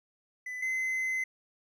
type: tone pair in turn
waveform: triangle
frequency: 2003 / 2050 Hz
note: B6 / C7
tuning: +24 / -36 cents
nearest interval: unison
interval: 40 cents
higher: second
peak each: -34 / -27 dBFS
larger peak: second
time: 0.46-0.62 / 0.62-1.24 s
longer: second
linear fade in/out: 5 ms
effects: none